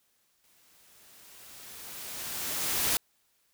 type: noise with exponential growth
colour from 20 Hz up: white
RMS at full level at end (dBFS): -26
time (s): 0.44-2.97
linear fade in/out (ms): 0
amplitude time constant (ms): 550
effects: white hiss -71 dBFS RMS until 3.53 s